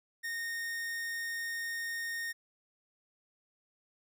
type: tone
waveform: 45% pulse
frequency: 1844 Hz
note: A#6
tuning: 19 cents flat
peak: -35 dBFS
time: 0.23-2.33 s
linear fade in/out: 20 ms
effects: none